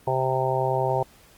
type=harmonic tone; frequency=130.9 Hz; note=C3; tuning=1 cent sharp; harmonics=1 / 3 / 4 / 5 / 6 / 7; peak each=-28 / -28 / -28 / -28 / -28 / -28 dBFS; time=0.07-1.03 s; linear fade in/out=5 ms; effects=pink hiss -54 dBFS RMS until 1.37 s + Opus 32 kbps